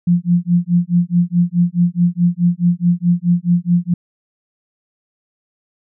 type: tone with tremolo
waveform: sine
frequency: 174.61 Hz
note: F3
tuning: in tune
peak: -8 dBFS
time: 0.07-3.94 s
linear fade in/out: 5 ms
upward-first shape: sine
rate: 4.7 Hz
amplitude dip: 100%
effects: none